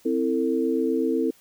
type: chord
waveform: sine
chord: A minor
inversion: first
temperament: equal with one note detuned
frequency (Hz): 261.6 / 329.6 / 449.5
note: C4 / E4 / A4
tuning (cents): 0 / 0 / +37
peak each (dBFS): -25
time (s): 0.05-1.31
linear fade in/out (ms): 10
effects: white hiss -57 dBFS RMS until 1.4 s